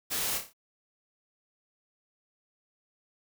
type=noise with echo; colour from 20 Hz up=white; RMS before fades=-32 dBFS; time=0.1-0.39 s; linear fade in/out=20 ms; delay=29 ms; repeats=5; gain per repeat=-6 dB; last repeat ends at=0.535 s; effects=none